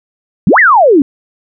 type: exponential two-way sweep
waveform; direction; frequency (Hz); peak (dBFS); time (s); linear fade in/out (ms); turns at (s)
sine; up then down; 145.5 to 2093 to 259.4; -3; 0.47-1.02; 2; 0.59
effects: none